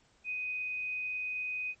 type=tone; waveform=sine; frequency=2499 Hz; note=D#7; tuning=7 cents sharp; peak=-33 dBFS; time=0.24-1.75 s; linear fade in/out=50 ms; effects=pink hiss -67 dBFS RMS until 1.8 s + MP3 32 kbps